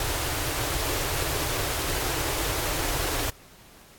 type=band-stop noise; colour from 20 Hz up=pink; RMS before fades=-28 dBFS; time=0-3.3 s; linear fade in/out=2 ms; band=150 to 270 Hz; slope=96 dB/octave; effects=pink hiss -52 dBFS RMS until 3.98 s + AAC 64 kbps